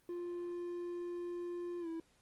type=tone with pitch glide; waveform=triangle; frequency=349.8 to 328.3 Hz; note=F4 to E4; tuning=+3 to -7 cents; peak=-37 dBFS; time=0.09-2 s; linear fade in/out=2 ms; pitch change=-110 cents; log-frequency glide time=1.8-1.88 s; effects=pink hiss -71 dBFS RMS until 2.21 s + Opus 24 kbps